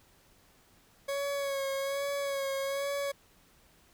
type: tone with vibrato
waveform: 40% pulse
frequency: 554 Hz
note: C#5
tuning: 1 cent flat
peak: -30 dBFS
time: 1.08-3.12 s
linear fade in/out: 10 ms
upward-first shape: sine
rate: 1.2 Hz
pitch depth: 33 cents each way
effects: pink hiss -63 dBFS RMS until 3.93 s